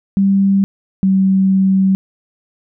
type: tone pair in turn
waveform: sine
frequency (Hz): 196 / 191.52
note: G3 / G3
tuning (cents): 0 / -40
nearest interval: unison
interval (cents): 40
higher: first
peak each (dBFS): -9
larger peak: neither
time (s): 0.17-0.64 / 1.03-1.95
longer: second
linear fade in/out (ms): 0
effects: none